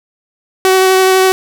sawtooth tone with vibrato, 376.9 Hz, F#4, 32 cents sharp, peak -3 dBFS, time 0.65-1.32 s, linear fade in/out 0 ms, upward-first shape triangle, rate 12 Hz, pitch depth 12 cents each way, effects 7-bit

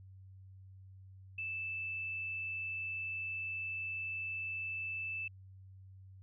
sine tone, 2637 Hz, E7, in tune, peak -37 dBFS, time 1.38-5.28 s, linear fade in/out 5 ms, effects added 95 Hz sine -52 dBFS peak until 6.22 s

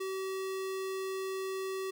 square tone, 381.9 Hz, G4, 45 cents flat, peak -35 dBFS, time 0-1.91 s, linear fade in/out 10 ms, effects none

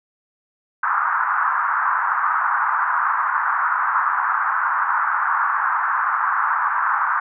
white band-pass noise, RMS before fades -20 dBFS, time 0.83-7.2 s, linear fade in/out 5 ms, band 930 to 1500 Hz, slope 48 dB/octave, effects none

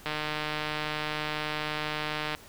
click train, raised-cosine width 0.3 ms, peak -15 dBFS, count 349, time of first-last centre 0.06-2.349 s, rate 152 Hz, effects pink hiss -51 dBFS RMS until 2.48 s

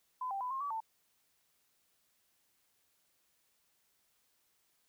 sine tone with pitch steps, 1012 / 786 / 1000 / 1068 / 1145 / 891 Hz, B5 / G5 / B5 / C6 / D6 / A5, +42 / +4 / +21 / +35 / -44 / +22 cents, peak -35 dBFS, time 0.21-0.804 s, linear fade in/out 5 ms, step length 99 ms, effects white hiss -75 dBFS RMS until 4.88 s

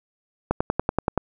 click train, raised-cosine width 1 ms, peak -6 dBFS, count 8, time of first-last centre 0.51-1.177 s, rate 10.5 Hz, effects none

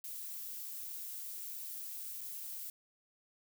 violet noise with dropouts, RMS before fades -44 dBFS, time 0.04-2.7 s, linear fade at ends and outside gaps 1 ms, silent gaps 2.208-2.213 s, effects none

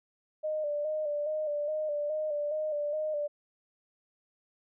sine tone with vibrato, 602 Hz, D5, 43 cents sharp, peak -29 dBFS, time 0.43-3.28 s, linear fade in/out 20 ms, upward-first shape square, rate 2.4 Hz, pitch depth 42 cents each way, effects none

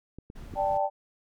clicks, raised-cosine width 3 ms, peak -29 / -30 / -26 dBFS, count 3, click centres 0.186 / 0.301 / 0.538 s
brown noise, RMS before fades -43 dBFS, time 0.35-0.78 s, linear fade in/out 10 ms
sine chord, D suspended fourth, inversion none, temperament just, 587.3 / 783.1 / 881 Hz, D5 / G5 / A5, 0 / -2 / +2 cents, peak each -28 / -27 / -30 dBFS, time 0.55-0.9 s, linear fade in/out 50 ms
effects none

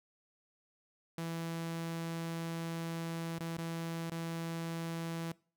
sawtooth tone with dropouts, 165.8 Hz, E3, 10 cents sharp, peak -33 dBFS, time 1.18-5.32 s, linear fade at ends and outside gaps 2 ms, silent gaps 3.385-3.405 / 3.57-3.583 / 4.098-4.118 s, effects noise-tail reverb RT60 0.4 s tail -22 dB re dry

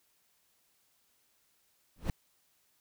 brown noise with exponential growth, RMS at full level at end -27 dBFS, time 1.96-2.1 s, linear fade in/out 2 ms, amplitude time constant 30 ms, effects white hiss -72 dBFS RMS until 2.8 s

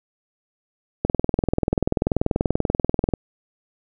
click train, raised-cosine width 2 ms, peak -5 dBFS, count 44, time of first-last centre 1.05-3.137 s, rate 20.6 Hz, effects none

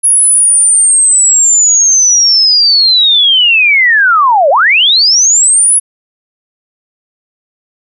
sine linear two-way sweep, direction down then up, 10548 to 526 to 10548 Hz, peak -4 dBFS, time 0.03-5.8 s, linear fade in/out 20 ms, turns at 4.5 s, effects none

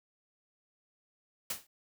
white noise with exponential decay, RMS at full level -31 dBFS, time 1.5-1.67 s, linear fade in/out 5 ms, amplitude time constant 36 ms, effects none

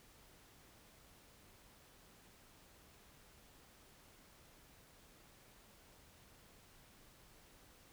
silence, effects pink hiss -64 dBFS RMS until 7.92 s

